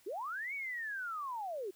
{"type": "linear two-way sweep", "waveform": "sine", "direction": "up then down", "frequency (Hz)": [327.2, 2282, 351.8], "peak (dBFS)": -37, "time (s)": [0.06, 1.71], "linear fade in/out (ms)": 10, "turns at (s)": 0.54, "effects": ["white hiss -66 dBFS RMS until 1.75 s"]}